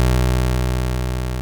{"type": "tone with level ramp", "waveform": "25% pulse", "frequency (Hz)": 62.5, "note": "B1", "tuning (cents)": 21, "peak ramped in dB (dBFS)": [-9, -18], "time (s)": [0, 1.41], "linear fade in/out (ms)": 0, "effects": []}